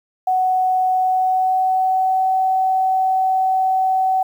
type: tone with pitch glide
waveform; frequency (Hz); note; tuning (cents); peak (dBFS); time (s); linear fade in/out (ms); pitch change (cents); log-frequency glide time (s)
sine; 744 to 756.1; F#5 to F#5; +9 to +37; -14; 0.27-4.23; 5; +28; 0.91-2.27
effects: 8-bit